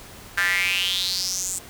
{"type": "tone with high-pass filter sweep", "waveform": "square", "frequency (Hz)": 92.5, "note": "F#2", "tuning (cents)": 0, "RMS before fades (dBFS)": -24, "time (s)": [0.37, 1.59], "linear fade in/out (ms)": 10, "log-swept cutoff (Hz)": [1600, 8100], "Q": 6.2, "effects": ["pink hiss -43 dBFS RMS until 1.69 s"]}